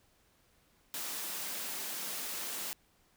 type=high-pass noise; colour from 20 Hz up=white; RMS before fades=-39 dBFS; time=0.94-2.73 s; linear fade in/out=0 ms; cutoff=160 Hz; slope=96 dB/octave; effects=pink hiss -69 dBFS RMS until 3.16 s